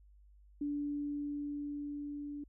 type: tone with level ramp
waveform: sine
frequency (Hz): 290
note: D4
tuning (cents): -22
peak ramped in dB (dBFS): -33 to -40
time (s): 0.61-2.44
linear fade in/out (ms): 5
effects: added 50 Hz sine -58 dBFS peak until 2.48 s